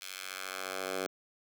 10% pulse tone with high-pass filter sweep, 94.3 Hz, F#2, 33 cents sharp, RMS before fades -39 dBFS, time 0.01-1.07 s, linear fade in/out 10 ms, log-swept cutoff 2900 to 390 Hz, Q 0.85, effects none

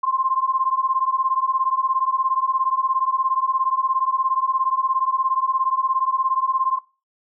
sine beating tone pair, 1046.5 / 1063.5 Hz, C6 / C6, 0 / +28 cents, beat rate 17 Hz, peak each -21 dBFS, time 0.03-6.79 s, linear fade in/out 10 ms, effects noise-tail reverb RT60 0.3 s tail -19 dB re dry

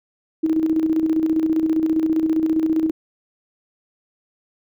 sine tone with tremolo, 318.3 Hz, D#4, 39 cents sharp, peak -14 dBFS, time 0.43-2.91 s, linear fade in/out 10 ms, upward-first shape square, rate 15 Hz, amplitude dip 50%, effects none

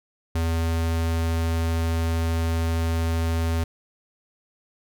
square tone, 82.41 Hz, E2, in tune, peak -22 dBFS, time 0.35-3.64 s, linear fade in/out 5 ms, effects none

